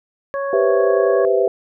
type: harmonic tone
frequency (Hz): 554.4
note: C#5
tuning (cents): 0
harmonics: 1 / 2 / 3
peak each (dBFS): -21 / -27 / -31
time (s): 0.34-1.25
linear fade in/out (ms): 0
type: chord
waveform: sine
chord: C major seventh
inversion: second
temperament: equal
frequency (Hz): 392 / 493.9 / 523.3 / 659.3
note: G4 / B4 / C5 / E5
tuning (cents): 0 / 0 / 0 / 0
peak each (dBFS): -17 / -18 / -21 / -20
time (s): 0.53-1.48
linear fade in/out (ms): 2
effects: none